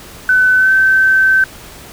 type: tone with pitch glide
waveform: sine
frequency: 1510 to 1543.5 Hz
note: F#6 to G6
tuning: +35 to -27 cents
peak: -7 dBFS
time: 0.29-1.44 s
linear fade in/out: 2 ms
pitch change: +38 cents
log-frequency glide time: 0.56-0.72 s
effects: pink hiss -35 dBFS RMS until 1.92 s